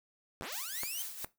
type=linear sweep; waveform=5% pulse; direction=up; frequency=46.25 to 3184 Hz; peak=-29 dBFS; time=0.41-1.02 s; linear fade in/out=0 ms
type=noise with tremolo; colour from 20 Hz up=blue; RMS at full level=-40 dBFS; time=0.52-1.25 s; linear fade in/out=2 ms; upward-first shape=sine; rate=4.4 Hz; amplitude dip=55%
type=clicks; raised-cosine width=0.5 ms; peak=-24 dBFS; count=2; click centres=0.834 / 1.245 s
effects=noise-tail reverb RT60 0.2 s tail -18 dB re dry